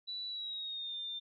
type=tone with pitch glide; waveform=sine; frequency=3951 to 3602 Hz; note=B7 to A7; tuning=0 to +40 cents; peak=-38 dBFS; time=0.07-1.2 s; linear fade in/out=20 ms; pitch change=-160 cents; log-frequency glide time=0.28-0.96 s; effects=none